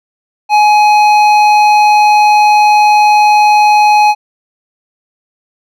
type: tone with hard clipping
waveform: sine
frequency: 840 Hz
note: G#5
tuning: 19 cents sharp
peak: -6 dBFS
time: 0.49-4.15 s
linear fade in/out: 50 ms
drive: 10 dB
effects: none